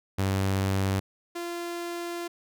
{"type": "tone pair in turn", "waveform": "sawtooth", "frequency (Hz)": [96.7, 344.6], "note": ["G2", "F4"], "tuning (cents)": [-23, -23], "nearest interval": "octave + minor seventh", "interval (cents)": 2200, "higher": "second", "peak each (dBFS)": [-20, -28], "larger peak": "first", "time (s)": [[0.18, 1], [1.35, 2.28]], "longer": "second", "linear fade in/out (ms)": 10, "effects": []}